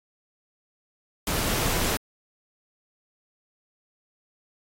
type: noise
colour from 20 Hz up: pink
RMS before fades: -26 dBFS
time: 1.27-1.97 s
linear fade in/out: 2 ms
effects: AAC 48 kbps